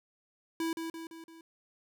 square tone with echo, 328 Hz, E4, 9 cents flat, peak -31 dBFS, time 0.6-0.73 s, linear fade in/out 2 ms, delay 170 ms, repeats 4, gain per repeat -5 dB, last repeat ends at 1.41 s, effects none

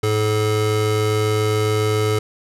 square tone pair together, 107.3 / 429.2 Hz, A2 / A4, -43 / -43 cents, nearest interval 2 octaves, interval 2400 cents, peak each -20 dBFS, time 0.03-2.19 s, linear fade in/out 5 ms, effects low-pass 12000 Hz 12 dB/octave

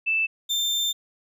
sine / 35% pulse tone pair in turn, 2642 / 3583 Hz, E7 / A7, +3 / +31 cents, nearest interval perfect fourth, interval 528 cents, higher second, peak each -20 dBFS, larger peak neither, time 0.06-0.27 / 0.49-0.93 s, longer second, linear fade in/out 20 ms, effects resampled to 32000 Hz

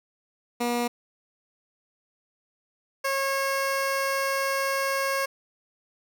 15% pulse tone pair in turn, 240 / 544.4 Hz, B3 / C#5, -49 / -31 cents, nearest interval octave + major second, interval 1418 cents, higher second, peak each -18 dBFS, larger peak neither, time 0.6-0.88 / 3.04-5.26 s, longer second, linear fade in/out 10 ms, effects none

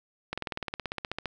slowing click train, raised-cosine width 0.3 ms, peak -16 dBFS, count 17, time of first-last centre 0.33-1.257 s, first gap 46 ms, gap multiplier 1.03, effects none

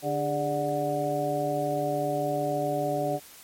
harmonic tone with a mistuned harmonic, 146.83 Hz, D3, in tune, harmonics 1 / 2 / 3 / 4 / 5, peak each -34 / -33 / -33 / -29 / -30 dBFS, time 0.02-3.2 s, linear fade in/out 50 ms, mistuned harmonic 3, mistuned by -130 cents, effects white hiss -49 dBFS RMS until 3.43 s + MP3 64 kbps

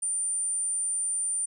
sine tone, 9090 Hz, C#9, 42 cents sharp, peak -26 dBFS, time 0.02-1.46 s, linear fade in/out 10 ms, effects none

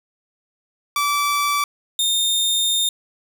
sawtooth tone pair in turn, 1158 / 3647 Hz, D6 / A#7, -25 / -39 cents, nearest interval octave + minor sixth, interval 1986 cents, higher second, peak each -14 dBFS, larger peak neither, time 0.96-1.64 / 1.99-2.89 s, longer second, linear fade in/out 2 ms, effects none

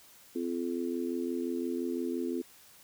harmonic tone, 85.8 Hz, F2, 30 cents flat, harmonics 3 / 4 / 5, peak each -34 / -34 / -39 dBFS, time 0.35-2.42 s, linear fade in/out 10 ms, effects white hiss -57 dBFS RMS until 2.83 s

